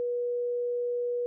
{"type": "tone", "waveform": "sine", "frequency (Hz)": 484.9, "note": "B4", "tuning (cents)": -32, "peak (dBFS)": -27, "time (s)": [0, 1.26], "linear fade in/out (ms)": 0, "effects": []}